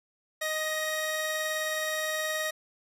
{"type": "tone pair together", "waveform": "sawtooth", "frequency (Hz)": [622.3, 1885.9], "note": ["D#5", "A#6"], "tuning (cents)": [0, 20], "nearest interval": "octave + perfect fifth", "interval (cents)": 1920, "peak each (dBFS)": -28, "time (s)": [0.41, 2.51], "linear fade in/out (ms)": 10, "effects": ["resampled to 32000 Hz"]}